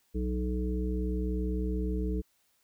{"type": "harmonic tone with a mistuned harmonic", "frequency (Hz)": 61.9, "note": "B1", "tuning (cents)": 5, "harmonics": [1, 3, 5, 7], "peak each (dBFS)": [-30, -35, -37, -38], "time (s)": [0.14, 2.22], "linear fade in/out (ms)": 20, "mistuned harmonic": 5, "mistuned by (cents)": 15, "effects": ["white hiss -71 dBFS RMS until 2.63 s"]}